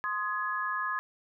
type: chord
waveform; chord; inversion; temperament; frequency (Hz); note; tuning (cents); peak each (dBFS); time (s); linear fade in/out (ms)
sine; Ab major; first; equal with one note detuned; 1046.5 / 1244.5 / 1683.4; C6 / Eb6 / Ab6; 0 / 0 / +23; -34 / -34 / -33; 0.04-0.99; 0
effects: none